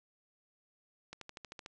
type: accelerating click train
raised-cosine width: 0.2 ms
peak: -28 dBFS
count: 8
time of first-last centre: 1.13-1.661 s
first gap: 83 ms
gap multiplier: 0.97
effects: resampled to 22050 Hz